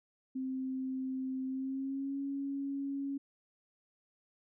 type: tone with pitch glide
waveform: sine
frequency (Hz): 261.6 to 277.2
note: C4 to C#4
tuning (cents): 0 to 0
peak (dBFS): -34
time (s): 0.35-3.18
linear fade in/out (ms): 10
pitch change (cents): +100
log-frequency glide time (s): 1.46-2.19
effects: none